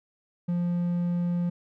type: tone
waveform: triangle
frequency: 174.61 Hz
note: F3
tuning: in tune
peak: -22 dBFS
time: 0.48-1.5 s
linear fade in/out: 10 ms
effects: none